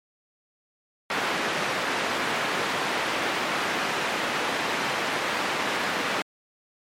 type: band-pass noise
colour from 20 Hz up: white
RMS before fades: -27 dBFS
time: 1.1-6.22 s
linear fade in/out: 2 ms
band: 200 to 2100 Hz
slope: 12 dB/octave
effects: MP3 64 kbps